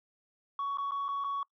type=tone with dropouts; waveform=sine; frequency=1119 Hz; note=C#6; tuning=16 cents sharp; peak=-29 dBFS; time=0.59-1.43 s; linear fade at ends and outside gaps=2 ms; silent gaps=0.773-0.783 / 0.91-0.918 / 1.083-1.088 / 1.24-1.244 s; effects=noise-tail reverb RT60 0.1 s tail -26 dB re dry + tanh soft clip ceiling -29 dBFS